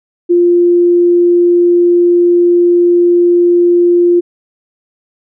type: tone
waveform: sine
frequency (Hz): 349.2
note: F4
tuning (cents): 0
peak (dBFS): -5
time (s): 0.29-4.21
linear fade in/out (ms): 20
effects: none